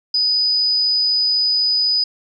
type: tone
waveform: sine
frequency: 4978 Hz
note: D#8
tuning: in tune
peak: -14 dBFS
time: 0.14-2.04 s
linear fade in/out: 5 ms
effects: none